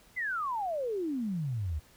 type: exponential sweep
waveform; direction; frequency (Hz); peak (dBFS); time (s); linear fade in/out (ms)
sine; down; 2093 to 70.5; -30; 0.16-1.8; 20
effects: pink hiss -60 dBFS RMS until 1.96 s